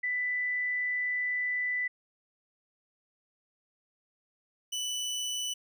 sine / 25% pulse tone pair in turn, 1988 / 2979 Hz, B6 / F#7, +11 / +11 cents, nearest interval perfect fifth, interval 700 cents, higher second, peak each -28 dBFS, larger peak neither, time 0.03-1.88 / 4.72-5.54 s, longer first, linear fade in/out 10 ms, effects none

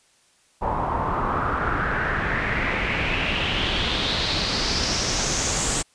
pink noise with low-pass filter sweep, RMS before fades -24 dBFS, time 0.61-5.83 s, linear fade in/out 20 ms, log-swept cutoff 890 to 7900 Hz, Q 4, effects white hiss -60 dBFS RMS until 5.94 s + resampled to 22050 Hz

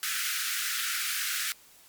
pink high-pass noise, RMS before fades -31 dBFS, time 0.03-1.52 s, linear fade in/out 0 ms, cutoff 1300 Hz, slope 96 dB/octave, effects white hiss -56 dBFS RMS until 1.88 s + MP3 96 kbps

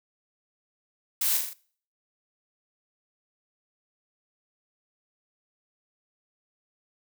blue noise with echo, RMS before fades -26 dBFS, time 1.21-1.37 s, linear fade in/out 5 ms, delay 41 ms, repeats 4, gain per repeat -4 dB, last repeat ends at 1.534 s, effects noise-tail reverb RT60 0.5 s tail -22 dB re dry

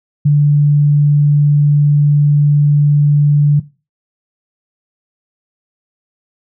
sine tone, 146.2 Hz, D3, 7 cents flat, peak -6 dBFS, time 0.25-3.6 s, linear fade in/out 10 ms, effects noise-tail reverb RT60 0.3 s tail -18 dB re dry

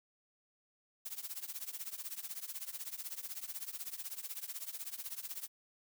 blue noise with tremolo, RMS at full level -40 dBFS, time 1.05-5.48 s, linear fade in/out 10 ms, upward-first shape triangle, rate 16 Hz, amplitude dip 95%, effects none

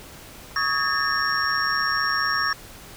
sine tone cluster, 1126 / 1261 / 1650 / 1794 / 5540 Hz, C#6 / D#6 / G#6 / A6 / F8, +27 / +23 / -12 / +33 / -15 cents, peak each -27 dBFS, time 0.56-2.53 s, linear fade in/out 2 ms, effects pink hiss -43 dBFS RMS until 2.96 s

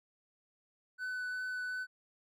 triangle tone with vibrato, 1500 Hz, F#6, 23 cents sharp, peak -34 dBFS, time 0.98-1.87 s, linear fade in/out 50 ms, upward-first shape triangle, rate 2.7 Hz, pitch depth 10 cents each way, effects none

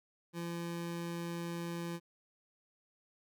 25% pulse tone, 170.4 Hz, F3, 42 cents flat, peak -34 dBFS, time 0.33-2 s, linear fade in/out 50 ms, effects none

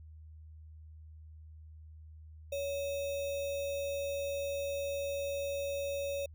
sine tone with sample-and-hold, 561 Hz, C#5, 21 cents sharp, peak -33 dBFS, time 2.52-6.26 s, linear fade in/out 5 ms, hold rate 3150 Hz, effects added 78 Hz sine -49 dBFS peak until 6.34 s

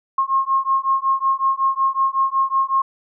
sine beating tone pair, 1073 / 1078.4 Hz, C6 / C#6, +43 / -48 cents, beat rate 5.4 Hz, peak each -19 dBFS, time 0.18-2.82 s, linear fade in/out 5 ms, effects none

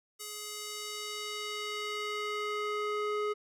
square tone with band-pass filter sweep, 419.6 Hz, G#4, 18 cents sharp, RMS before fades -36 dBFS, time 0.19-3.34 s, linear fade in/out 20 ms, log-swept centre 9200 to 900 Hz, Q 0.81, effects none

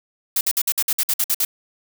blue noise bursts, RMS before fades -19 dBFS, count 11, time 0.36-1.45 s, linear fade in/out 5 ms, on 50 ms, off 54 ms, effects none

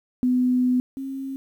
sine tone pair in turn, 250.9 / 269.4 Hz, B3 / C#4, +28 / -49 cents, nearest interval minor second, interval 123 cents, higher second, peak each -17 / -28 dBFS, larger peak first, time 0.23-0.8 / 0.97-1.36 s, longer first, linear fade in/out 0 ms, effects 9-bit

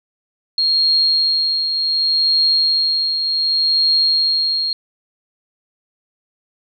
sine tone with tremolo, 4252 Hz, C8, 27 cents sharp, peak -11 dBFS, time 0.58-4.73 s, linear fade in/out 2 ms, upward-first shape triangle, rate 0.67 Hz, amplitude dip 50%, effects none

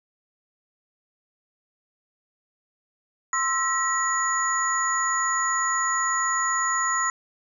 sine tone cluster, 1054 / 1318 / 1923 / 6850 Hz, C6 / E6 / B6 / A8, +12 / -1 / -47 / -47 cents, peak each -27 dBFS, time 3.33-7.1 s, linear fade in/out 2 ms, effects none

